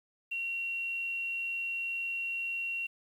sine tone with quantisation, 2741 Hz, F7, 33 cents flat, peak -32 dBFS, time 0.31-2.87 s, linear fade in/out 10 ms, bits 10, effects none

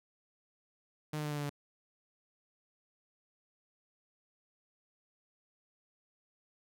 sawtooth tone with pitch steps, 152.3 / 150.64 / 148.99 / 147.37 / 145.76 / 144.17 Hz, D#3 / D3 / D3 / D3 / D3 / D3, -37 / +44 / +25 / +6 / -13 / -32 cents, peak -31 dBFS, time 1.13-1.496 s, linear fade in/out 5 ms, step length 61 ms, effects none

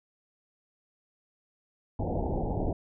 pink low-pass noise, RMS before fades -30 dBFS, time 1.99-2.73 s, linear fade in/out 5 ms, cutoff 870 Hz, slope 96 dB/octave, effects none

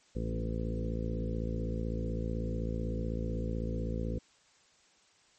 harmonic tone with a mistuned harmonic, 55.9 Hz, A1, 28 cents sharp, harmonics 1 / 2 / 3 / 4 / 5 / 6 / 7 / 8 / 9, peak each -35 / -38 / -40 / -40 / -45 / -46 / -47 / -45 / -43 dBFS, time 0.15-4.19 s, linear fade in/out 10 ms, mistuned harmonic 4, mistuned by +18 cents, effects white hiss -65 dBFS RMS until 5.38 s + MP3 32 kbps

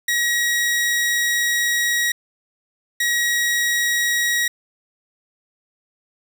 sawtooth tone pair in turn, 1904 / 1904 Hz, A#6 / A#6, +36 / +36 cents, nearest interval unison, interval 0 cents, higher neither, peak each -14 dBFS, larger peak neither, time 0.08-2.12 / 3-4.48 s, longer first, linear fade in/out 5 ms, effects none

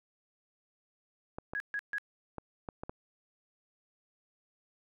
clicks, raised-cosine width 1 ms, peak -25 dBFS, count 6, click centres 1.385 / 1.535 / 2.383 / 2.688 / 2.835 / 2.895 s
sine tone bursts, 1661.2 Hz, G#6, in tune, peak -32 dBFS, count 3, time 1.55-1.983 s, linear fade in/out 0 ms, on 51 ms, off 140 ms
effects none

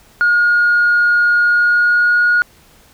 sine tone with pitch glide, 1432 to 1442.8 Hz, F6 to F#6, +43 to -44 cents, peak -8 dBFS, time 0.21-2.42 s, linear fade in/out 0 ms, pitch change +13 cents, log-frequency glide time 1.4-2.19 s, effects tanh soft clip ceiling -6 dBFS + pink hiss -48 dBFS RMS until 2.93 s

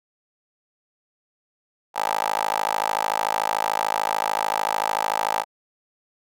15% pulse tone with high-pass filter, 53.5 Hz, A1, 48 cents flat, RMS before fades -24 dBFS, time 1.94-5.45 s, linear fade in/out 50 ms, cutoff 810 Hz, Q 4.6, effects none

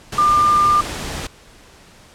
sine tone in noise, 1198 Hz, D6, 34 cents sharp, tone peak -11 dBFS, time 0.18-0.81 s, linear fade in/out 5 ms, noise pink, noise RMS -27 dBFS, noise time 0.12-1.27 s, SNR +13 dB, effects pink hiss -46 dBFS RMS until 2.14 s + low-pass 9000 Hz 12 dB/octave

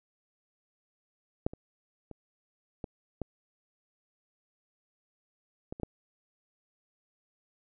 clicks, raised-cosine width 2 ms, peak -14 / -29 / -30 / -23 / -20 / -24 / -28 / -18 dBFS, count 8, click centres 1.465 / 1.535 / 2.113 / 2.842 / 3.217 / 5.725 / 5.799 / 5.833 s, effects none

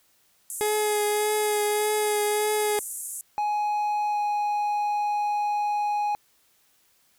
pink band-pass noise, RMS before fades -35 dBFS, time 0.5-3.21 s, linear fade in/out 0 ms, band 7500 to 12000 Hz, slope 48 dB/octave
30% pulse tone with vibrato, 420.8 Hz, G#4, 23 cents sharp, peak -20 dBFS, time 0.61-2.79 s, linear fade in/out 0 ms, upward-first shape triangle, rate 1.7 Hz, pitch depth 19 cents each way
triangle tone with pitch glide, 836 to 830.7 Hz, G#5 to G#5, +11 to 0 cents, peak -21 dBFS, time 3.38-6.15 s, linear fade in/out 0 ms, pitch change -11 cents, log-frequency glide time 4.11-4.17 s
effects white hiss -64 dBFS RMS until 7.18 s

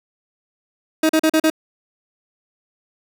30% pulse tone bursts, 315.7 Hz, D#4, 25 cents sharp, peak -10 dBFS, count 5, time 1.03-1.501 s, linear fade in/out 5 ms, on 63 ms, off 39 ms, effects none

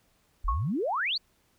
sine exponential sweep, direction up, 33.83 to 4768 Hz, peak -26 dBFS, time 0.44-1.18 s, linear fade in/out 10 ms
sine tone with exponential decay, 1098 Hz, C#6, 17 cents flat, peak -23 dBFS, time 0.48-0.72 s, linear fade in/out 5 ms, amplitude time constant 51 ms
effects pink hiss -68 dBFS RMS until 1.58 s

